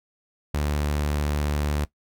sawtooth tone, 73.7 Hz, D2, 7 cents sharp, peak -19 dBFS, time 0.54-1.85 s, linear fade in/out 5 ms, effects noise-tail reverb RT60 0.1 s tail -18 dB re dry

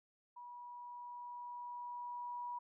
sine tone with level ramp, 970 Hz, B5, 31 cents flat, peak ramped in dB -49 to -40 dBFS, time 0.36-2.59 s, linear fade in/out 10 ms, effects none

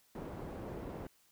white low-pass noise, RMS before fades -44 dBFS, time 0.15-1.07 s, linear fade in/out 2 ms, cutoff 490 Hz, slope 12 dB/octave, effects white hiss -69 dBFS RMS until 1.31 s

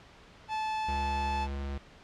45% pulse tone, 870 Hz, A5, 20 cents flat, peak -30 dBFS, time 0.48-1.48 s, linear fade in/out 50 ms
square tone with pitch glide, 70 to 69.52 Hz, C#2 to C#2, +18 to +6 cents, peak -34 dBFS, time 0.88-1.78 s, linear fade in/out 5 ms, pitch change -12 cents, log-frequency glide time 1.37-1.46 s
effects pink hiss -54 dBFS RMS until 2.03 s + low-pass 4000 Hz 12 dB/octave

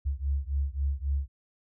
sine beating tone pair, 68 / 71.7 Hz, C#2 / D2, -33 / -41 cents, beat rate 3.7 Hz, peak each -29 / -30 dBFS, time 0.05-1.28 s, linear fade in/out 20 ms, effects none

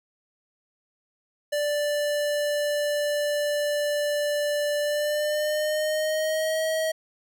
square tone with pitch glide, 587.3 to 636.8 Hz, D5 to D#5, 0 to +40 cents, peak -24 dBFS, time 1.52-6.92 s, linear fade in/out 10 ms, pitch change +140 cents, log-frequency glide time 4.8-6.63 s, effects none

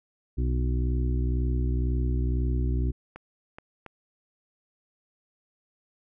harmonic tone, 62 Hz, B1, 7 cents sharp, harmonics 1 / 2 / 4 / 5 / 6, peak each -24 / -30 / -36 / -38 / -40 dBFS, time 0.37-2.92 s, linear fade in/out 20 ms
clicks, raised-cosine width 0.5 ms, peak -26 dBFS, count 3, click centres 3.16 / 3.585 / 3.863 s
effects none

